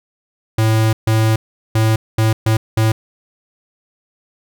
square tone bursts at uneven times, 110.6 Hz, A2, 9 cents sharp, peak -12 dBFS, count 6, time 0.58-0.93 / 1.07-1.36 / 1.75-1.96 / 2.18-2.33 / 2.46-2.57 / 2.77-2.92 s, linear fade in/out 5 ms, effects none

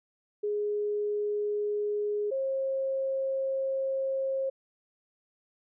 sine tone pair in turn, 415.8 / 535.9 Hz, G#4 / C5, +2 / +41 cents, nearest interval major third, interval 439 cents, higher second, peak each -27 dBFS, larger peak neither, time 0.43-2.31 / 2.31-4.5 s, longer second, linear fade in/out 10 ms, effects none

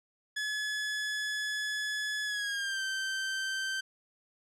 sawtooth tone with pitch glide, 1706 to 1555.4 Hz, G#6 to G6, +46 to -14 cents, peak -28 dBFS, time 0.36-3.81 s, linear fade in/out 10 ms, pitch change -160 cents, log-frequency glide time 2.24-2.83 s, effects low-pass 8000 Hz 12 dB/octave

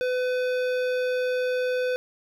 triangle tone with hard clipping, 503 Hz, B4, 32 cents sharp, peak -25 dBFS, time 0.01-1.96 s, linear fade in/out 0 ms, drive 18 dB, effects none

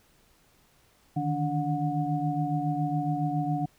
sine tone cluster, 149.5 / 156.7 / 289.9 / 728 Hz, D3 / D#3 / D4 / F#5, +31 / +13 / -22 / -28 cents, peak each -31 dBFS, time 1.16-3.66 s, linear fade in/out 10 ms, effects pink hiss -63 dBFS RMS until 3.78 s

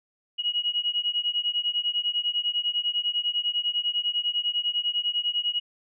sine beating tone pair, 2897 / 2907 Hz, F#7 / F#7, -37 / -31 cents, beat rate 10 Hz, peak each -27 dBFS, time 0.38-5.6 s, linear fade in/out 20 ms, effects none

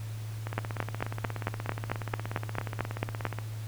two click trains, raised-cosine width 0.5 ms, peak -13 / -20 dBFS, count 13 / 50, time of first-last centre 0.58-3.253 / 0.47-3.387 s, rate 4.49 / 16.8 Hz, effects added 109 Hz sine -35 dBFS peak until 3.67 s + pink hiss -50 dBFS RMS until 3.67 s

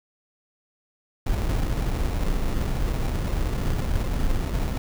brown noise with sample-and-hold, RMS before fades -24 dBFS, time 1.26-4.78 s, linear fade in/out 5 ms, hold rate 1575 Hz, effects none

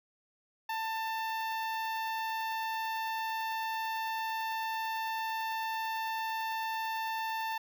sawtooth tone with notch filter, 891 Hz, A5, 22 cents sharp, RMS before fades -35 dBFS, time 0.69-7.58 s, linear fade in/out 5 ms, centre 8300 Hz, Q 0.57, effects none

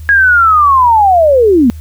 sine linear sweep, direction down, 1661.2 to 220 Hz, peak -4 dBFS, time 0.09-1.7 s, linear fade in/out 0 ms, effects added 78 Hz sine -24 dBFS peak until 1.8 s + white hiss -45 dBFS RMS until 1.8 s

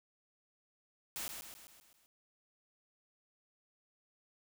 white noise with echo, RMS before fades -41 dBFS, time 1.16-1.28 s, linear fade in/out 0 ms, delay 130 ms, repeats 6, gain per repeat -5 dB, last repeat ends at 2.06 s, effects none

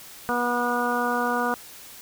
harmonic tone, 242.6 Hz, B3, 31 cents flat, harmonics 1 / 2 / 3 / 4 / 5 / 6, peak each -29 / -29 / -29 / -29 / -29 / -29 dBFS, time 0.29-1.54 s, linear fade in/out 0 ms, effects white hiss -44 dBFS RMS until 2.01 s

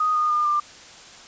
sine tone with pitch steps, 1244.5 / 1226.7 / 1209.1 / 1191.7 Hz, D#6 / D#6 / D#6 / D6, 0 / -25 / -50 / +25 cents, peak -18 dBFS, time 0-0.6 s, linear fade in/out 5 ms, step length 150 ms, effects white hiss -44 dBFS RMS until 1.27 s + resampled to 16000 Hz

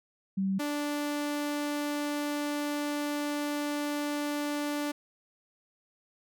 sine / sawtooth tone pair in turn, 192.8 / 292.8 Hz, G3 / D4, -28 / -5 cents, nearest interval perfect fifth, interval 723 cents, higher second, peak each -26 dBFS, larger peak neither, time 0.37-0.59 / 0.59-4.92 s, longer second, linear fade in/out 10 ms, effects none

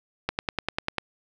click train, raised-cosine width 0.3 ms, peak -9 dBFS, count 8, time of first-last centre 0.29-0.983 s, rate 10.1 Hz, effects none

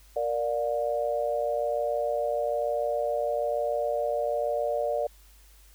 sine chord, Bb major, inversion none, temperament equal with one note detuned, 466.2 / 587.3 / 714 Hz, Bb4 / D5 / F5, 0 / 0 / +38 cents, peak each -31 / -27 / -32 dBFS, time 0.16-5.07 s, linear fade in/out 5 ms, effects added 50 Hz sine -53 dBFS peak until 5.74 s + white hiss -59 dBFS RMS until 5.74 s

